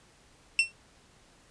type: tone with exponential decay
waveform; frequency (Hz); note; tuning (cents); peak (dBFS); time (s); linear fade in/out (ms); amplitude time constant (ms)
40% pulse; 2705; E7; +44; -15; 0.59-0.72; 1; 27
effects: pink hiss -60 dBFS RMS until 1.5 s + resampled to 22050 Hz